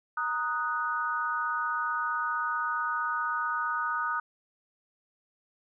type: chord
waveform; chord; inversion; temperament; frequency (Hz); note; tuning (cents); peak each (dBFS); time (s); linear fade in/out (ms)
sine; D# minor; second; equal; 932.3 / 1244.5 / 1480; A#5 / D#6 / F#6; 0 / 0 / 0; -35 / -30 / -32; 0.17-4.2; 5
effects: none